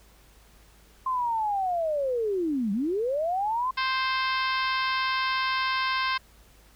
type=linear two-way sweep; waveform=sine; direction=down then up; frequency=1057 to 190 to 1057 Hz; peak=-24 dBFS; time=1.06-3.71 s; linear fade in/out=5 ms; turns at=2.72 s
type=harmonic tone; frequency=523.3 Hz; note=C5; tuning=in tune; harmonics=2 / 3 / 4 / 5 / 6 / 7 / 8 / 9 / 10; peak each=-27 / -31 / -33 / -35 / -37 / -38 / -39 / -40 / -41 dBFS; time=3.77-6.18 s; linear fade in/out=10 ms
effects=added 52 Hz sine -56 dBFS peak until 6.75 s + pink hiss -58 dBFS RMS until 6.75 s